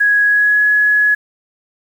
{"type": "tone with pitch glide", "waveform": "sine", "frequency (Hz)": [1664, 1688.2], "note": ["G#6", "G#6"], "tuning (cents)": [3, 28], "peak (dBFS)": -9, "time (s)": [0, 1.15], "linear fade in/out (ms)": 10, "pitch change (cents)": 25, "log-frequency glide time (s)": [0.23, 0.64], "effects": ["7-bit"]}